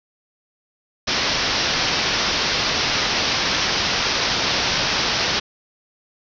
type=low-pass noise; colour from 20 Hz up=white; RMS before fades=-21 dBFS; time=1.07-5.4 s; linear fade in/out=10 ms; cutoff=5800 Hz; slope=96 dB/octave; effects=none